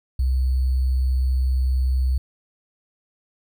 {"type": "tone with sample-and-hold", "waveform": "sine", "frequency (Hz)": 64.6, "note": "C2", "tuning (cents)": -21, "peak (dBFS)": -17, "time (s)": [0.19, 2.18], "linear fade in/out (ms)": 5, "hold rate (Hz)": 4410, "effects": []}